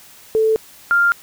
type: tone pair in turn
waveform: sine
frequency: 440 / 1396.9 Hz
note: A4 / F6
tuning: 0 / 0 cents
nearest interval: octave + minor sixth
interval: 2000 cents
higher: second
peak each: -12 / -11 dBFS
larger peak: second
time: 0.35-0.56 / 0.91-1.12 s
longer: neither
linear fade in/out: 0 ms
effects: white hiss -44 dBFS RMS until 1.22 s